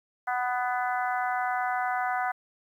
harmonic tone with a mistuned harmonic, 248.2 Hz, B3, 9 cents sharp, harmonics 3 / 4 / 5 / 6 / 7 / 8, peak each -28 / -35 / -35 / -33 / -40 / -40 dBFS, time 0.27-2.32 s, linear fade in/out 10 ms, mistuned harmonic 8, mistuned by +21 cents, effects 10-bit

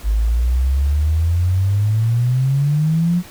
sine exponential sweep, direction up, 51.1 to 179.8 Hz, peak -13 dBFS, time 0.03-3.23 s, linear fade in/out 50 ms, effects pink hiss -40 dBFS RMS until 3.3 s

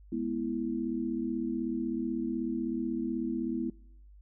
sine chord, E major, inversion first, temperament equal with one note detuned, 210.8 / 246.9 / 329.6 Hz, G#3 / B3 / E4, +26 / 0 / 0 cents, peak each -36 / -33 / -34 dBFS, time 0.12-3.7 s, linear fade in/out 5 ms, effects noise-tail reverb RT60 0.8 s tail -25 dB re dry + added 50 Hz sine -51 dBFS peak until 4.21 s

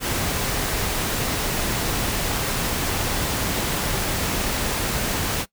pink noise, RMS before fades -24 dBFS, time 0-5.46 s, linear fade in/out 50 ms, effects noise-tail reverb RT60 0.1 s tail -20 dB re dry

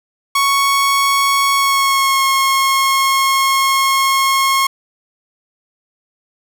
sawtooth tone with pitch glide, 1108.7 to 1082.8 Hz, C#6 to C#6, 0 to -41 cents, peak -8 dBFS, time 0.35-4.67 s, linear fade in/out 5 ms, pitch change -41 cents, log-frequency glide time 1.54-2.23 s, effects none

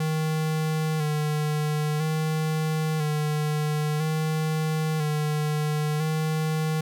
square tone with vibrato, 153.9 Hz, D#3, 19 cents flat, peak -24 dBFS, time 0-6.81 s, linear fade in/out 5 ms, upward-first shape square, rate 0.5 Hz, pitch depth 32 cents each way, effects none

